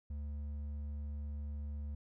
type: tone with hard clipping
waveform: triangle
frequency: 73 Hz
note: D2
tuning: 10 cents flat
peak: -40 dBFS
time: 0.1-1.95 s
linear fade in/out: 5 ms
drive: 8 dB
effects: none